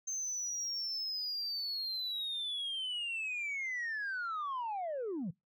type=linear sweep; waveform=sine; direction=down; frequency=6320 to 146.83 Hz; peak=-33 dBFS; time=0.07-5.31 s; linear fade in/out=10 ms; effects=noise-tail reverb RT60 0.2 s tail -25 dB re dry + tanh soft clip ceiling -33 dBFS